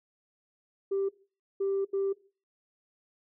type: tone bursts at uneven times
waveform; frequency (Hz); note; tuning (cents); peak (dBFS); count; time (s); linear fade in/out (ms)
sine; 392; G4; 0; -25; 3; 0.91-1.09 / 1.6-1.85 / 1.93-2.13; 10
effects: noise-tail reverb RT60 0.4 s tail -20 dB re dry + tanh soft clip ceiling -23 dBFS